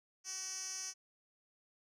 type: tone with band-pass filter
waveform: 10% pulse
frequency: 377.9 Hz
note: F#4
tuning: 37 cents sharp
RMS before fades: -43 dBFS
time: 0.24-0.94 s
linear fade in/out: 50 ms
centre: 6200 Hz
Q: 5.2
effects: none